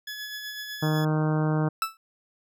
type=tone with tremolo; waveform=20% pulse; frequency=1700 Hz; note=G#6; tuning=40 cents sharp; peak=-28 dBFS; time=0.07-1.05 s; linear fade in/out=5 ms; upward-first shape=sine; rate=8 Hz; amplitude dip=35%
type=harmonic tone; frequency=154.7 Hz; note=D#3; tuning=10 cents flat; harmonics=1 / 2 / 3 / 4 / 5 / 6 / 7 / 8 / 9 / 10; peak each=-23 / -29 / -33 / -35 / -37 / -39 / -40 / -41 / -42 / -43 dBFS; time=0.82-1.69 s; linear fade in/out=10 ms
type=tone with exponential decay; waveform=40% pulse; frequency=1318.5 Hz; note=E6; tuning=in tune; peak=-19 dBFS; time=1.82-1.97 s; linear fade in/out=1 ms; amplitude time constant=31 ms
effects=none